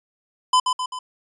square tone with echo, 1013 Hz, B5, 44 cents sharp, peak -14 dBFS, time 0.53-0.6 s, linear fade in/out 5 ms, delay 130 ms, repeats 3, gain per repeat -5 dB, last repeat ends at 0.99 s, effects resampled to 22050 Hz

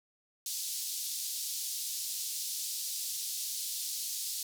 pink band-pass noise, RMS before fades -37 dBFS, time 0.46-4.43 s, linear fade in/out 2 ms, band 4200 to 16000 Hz, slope 24 dB/octave, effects none

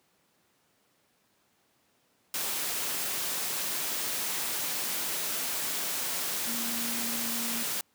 sine tone in noise, 233.1 Hz, A#3, in tune, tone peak -37 dBFS, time 6.47-7.63 s, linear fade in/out 2 ms, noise white, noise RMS -32 dBFS, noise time 2.34-7.81 s, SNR -8 dB, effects pink hiss -69 dBFS RMS until 7.94 s + high-pass 150 Hz 12 dB/octave

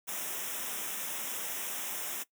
white band-stop noise, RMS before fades -37 dBFS, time 0.07-2.24 s, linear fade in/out 20 ms, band 3700 to 5300 Hz, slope 96 dB/octave, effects noise-tail reverb RT60 0.1 s tail -19 dB re dry + high-pass 200 Hz 12 dB/octave

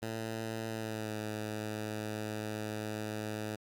10% pulse tone with pitch glide, 112 to 107.44 Hz, A2 to A2, +31 to -41 cents, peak -28 dBFS, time 0.02-3.56 s, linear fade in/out 10 ms, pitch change -72 cents, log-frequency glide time 0.7-1.15 s, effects Opus 48 kbps

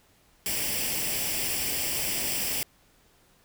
white noise with comb filter, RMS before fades -29 dBFS, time 0.46-2.63 s, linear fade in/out 0 ms, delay 0.38 ms, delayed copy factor +0.65, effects pink hiss -62 dBFS RMS until 3.44 s

